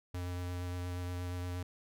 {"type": "tone with vibrato", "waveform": "square", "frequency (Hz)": 89.2, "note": "F2", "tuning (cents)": 37, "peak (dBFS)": -37, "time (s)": [0.14, 1.63], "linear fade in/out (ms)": 5, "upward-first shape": "sine", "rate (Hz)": 8.5, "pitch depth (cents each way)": 12, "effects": []}